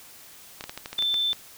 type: clicks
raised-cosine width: 0.2 ms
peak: -17 dBFS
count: 10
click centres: 0.609 / 0.64 / 0.695 / 0.776 / 0.859 / 0.93 / 0.989 / 1.024 / 1.142 / 1.331 s
type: tone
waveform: sine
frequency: 3541 Hz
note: A7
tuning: 10 cents sharp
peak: -22 dBFS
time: 0.98-1.33 s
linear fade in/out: 5 ms
effects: white hiss -48 dBFS RMS until 1.57 s